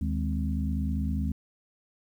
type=tone cluster; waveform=sine; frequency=76 / 156.4 / 206.2 / 261.5 Hz; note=D#2 / D#3 / G#3 / C4; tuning=-40 / +9 / -12 / -1 cents; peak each=-28 / -35 / -32 / -36 dBFS; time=0.01-1.32 s; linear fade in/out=5 ms; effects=10-bit